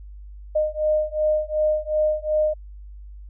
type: beating tone pair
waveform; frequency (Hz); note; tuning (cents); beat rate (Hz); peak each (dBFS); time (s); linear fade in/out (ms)
sine; 612 / 614.7; D#5 / D#5; -29 / -21; 2.7; -22 / -22; 0.55-2.54; 10
effects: added 50 Hz sine -37 dBFS peak until 3.29 s